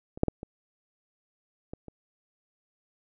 clicks, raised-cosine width 2 ms, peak -27 / -8 / -13 / -24 / -24 / -29 dBFS, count 6, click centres 0.175 / 0.234 / 0.283 / 0.431 / 1.735 / 1.883 s, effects none

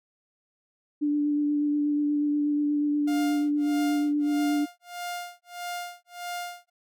sine tone with vibrato, 293.7 Hz, D4, in tune, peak -22 dBFS, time 1.01-4.66 s, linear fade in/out 20 ms, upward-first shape sine, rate 8.3 Hz, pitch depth 13 cents each way
sawtooth tone with tremolo, 705 Hz, F5, 16 cents sharp, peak -27 dBFS, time 3.07-6.7 s, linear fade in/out 10 ms, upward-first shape sine, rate 1.6 Hz, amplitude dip 100%
effects none

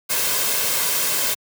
white noise with comb filter, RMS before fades -21 dBFS, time 0.09-1.35 s, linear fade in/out 20 ms, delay 1.9 ms, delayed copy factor +0.5, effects high-pass 150 Hz 12 dB/octave

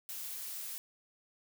blue noise, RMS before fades -42 dBFS, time 0.09-0.78 s, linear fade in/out 0 ms, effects none

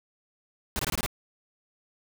pink noise bursts, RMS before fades -29 dBFS, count 6, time 0.76-1.062 s, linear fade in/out 0 ms, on 32 ms, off 22 ms, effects none

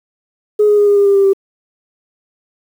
sine tone with pitch steps, 420 / 415.7 / 411.4 / 407.1 / 402.9 / 398.7 / 394.6 / 390.5 Hz, G#4 / G#4 / G#4 / G#4 / G4 / G4 / G4 / G4, +19 / +2 / -16 / -35 / +48 / +29 / +11 / -7 cents, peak -6 dBFS, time 0.59-1.334 s, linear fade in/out 10 ms, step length 93 ms, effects tanh soft clip ceiling -3 dBFS + 7-bit

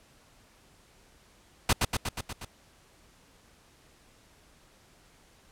pink noise with echo, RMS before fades -22 dBFS, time 1.69-1.73 s, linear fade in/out 5 ms, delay 120 ms, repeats 6, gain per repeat -3 dB, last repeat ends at 2.45 s, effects pink hiss -60 dBFS RMS until 5.51 s + low-pass 11000 Hz 12 dB/octave

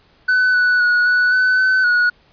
triangle tone with pitch steps, 1504 / 1482 / 1458 / 1478 / 1506 / 1518 / 1457 Hz, F#6 / F#6 / F#6 / F#6 / F#6 / F#6 / F#6, +28 / +2 / -26 / -2 / +30 / +44 / -27 cents, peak -10 dBFS, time 0.28-2.1 s, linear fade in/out 10 ms, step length 260 ms, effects pink hiss -54 dBFS RMS until 2.32 s + resampled to 11025 Hz

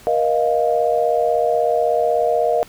sine chord, Bb suspended fourth, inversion none, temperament equal with one note detuned, 474.3 / 622.3 / 698.5 Hz, Bb4 / Eb5 / F5, +30 / 0 / 0 cents, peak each -19 dBFS, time 0.07-2.63 s, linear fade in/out 0 ms, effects pink hiss -45 dBFS RMS until 2.68 s

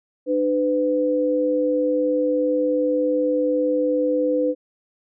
sine tone pair together, 300.3 / 503 Hz, D4 / B4, +39 / +32 cents, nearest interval major sixth, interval 893 cents, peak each -22 / -19 dBFS, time 0.26-4.55 s, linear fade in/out 50 ms, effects none

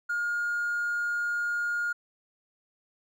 triangle tone with hard clipping, 1422 Hz, F6, 31 cents sharp, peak -27 dBFS, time 0.09-1.93 s, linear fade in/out 10 ms, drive 4 dB, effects none

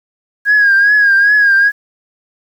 sine tone with vibrato, 1638 Hz, G#6, 24 cents flat, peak -5 dBFS, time 0.45-1.72 s, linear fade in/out 50 ms, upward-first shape triangle, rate 2.5 Hz, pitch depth 72 cents each way, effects tanh soft clip ceiling -3 dBFS + 7-bit

